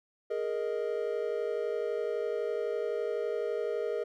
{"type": "chord", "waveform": "triangle", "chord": "Ab suspended second", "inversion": "none", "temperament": "just", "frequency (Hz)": [415.3, 467.2, 623], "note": ["Ab4", "Bb4", "Eb5"], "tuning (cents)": [0, 4, 2], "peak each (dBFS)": [-32, -31, -35], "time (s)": [0.3, 4.04], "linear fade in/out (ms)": 10, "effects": []}